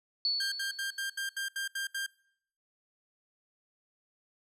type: tone with exponential decay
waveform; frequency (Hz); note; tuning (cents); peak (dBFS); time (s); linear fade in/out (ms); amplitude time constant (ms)
sine; 4435; C#8; 0; -25; 0.25-1.45; 1; 260
type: tone bursts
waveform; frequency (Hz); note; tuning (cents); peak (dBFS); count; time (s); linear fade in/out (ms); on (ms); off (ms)
sawtooth; 1593; G6; +27; -29; 9; 0.4-2.064; 5; 120; 73
effects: noise-tail reverb RT60 0.7 s tail -25 dB re dry + resampled to 32000 Hz